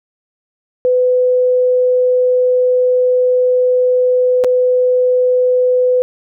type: tone with dropouts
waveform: sine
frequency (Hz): 502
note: B4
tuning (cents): +28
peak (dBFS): -9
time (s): 0.85-6.02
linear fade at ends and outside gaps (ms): 0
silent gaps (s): 4.439-4.445
effects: none